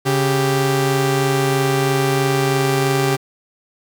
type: tone pair together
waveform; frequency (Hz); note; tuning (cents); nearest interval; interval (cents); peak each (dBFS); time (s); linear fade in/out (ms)
sawtooth; 138.59 / 392.7; C#3 / G4; 0 / +3; octave + tritone; 1803; -14; 0.05-3.17; 20
effects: 8-bit